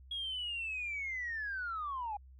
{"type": "linear sweep", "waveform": "sine", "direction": "down", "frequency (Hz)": [3322, 799], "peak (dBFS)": -35, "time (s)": [0.11, 2.17], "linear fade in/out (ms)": 5, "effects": ["tanh soft clip ceiling -31 dBFS", "added 65 Hz sine -53 dBFS peak until 2.39 s"]}